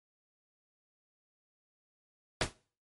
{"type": "noise with exponential decay", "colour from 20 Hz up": "pink", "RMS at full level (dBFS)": -24, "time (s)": [2.41, 2.53], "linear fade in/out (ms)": 2, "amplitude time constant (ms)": 26, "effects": ["noise-tail reverb RT60 0.4 s tail -20 dB re dry", "MP3 48 kbps"]}